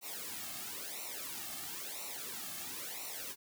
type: noise with flanger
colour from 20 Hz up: white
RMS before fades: -43 dBFS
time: 0.01-3.36 s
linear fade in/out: 50 ms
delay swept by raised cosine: 0.6 to 2.1 ms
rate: 0.99 Hz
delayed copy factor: -0.85
effects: none